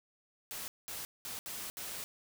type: noise bursts at uneven times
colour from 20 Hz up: white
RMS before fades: -42 dBFS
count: 5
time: 0.51-0.68 / 0.88-1.05 / 1.25-1.39 / 1.46-1.7 / 1.77-2.04 s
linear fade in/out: 0 ms
effects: none